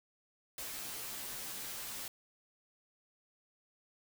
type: noise with comb filter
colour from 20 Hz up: white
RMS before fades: -43 dBFS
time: 0.58-2.08 s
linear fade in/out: 2 ms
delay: 12 ms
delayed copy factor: -1
effects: none